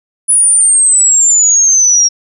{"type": "exponential sweep", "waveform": "sine", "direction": "down", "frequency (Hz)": [9956, 5588], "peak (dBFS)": -5, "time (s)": [0.28, 2.09], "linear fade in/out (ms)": 20, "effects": []}